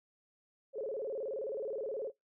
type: tone with vibrato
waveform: sine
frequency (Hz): 484.2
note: B4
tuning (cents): -34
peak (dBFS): -35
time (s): 0.73-2.12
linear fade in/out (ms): 50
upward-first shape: square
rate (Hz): 19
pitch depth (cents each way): 200
effects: noise-tail reverb RT60 0.2 s tail -26 dB re dry